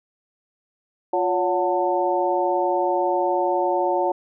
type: tone cluster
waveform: sine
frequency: 353.6 / 562 / 733 / 892 Hz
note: F4 / C#5 / F#5 / A5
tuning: +22 / +24 / -16 / +23 cents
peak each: -24 dBFS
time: 1.13-4.12 s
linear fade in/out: 5 ms
effects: none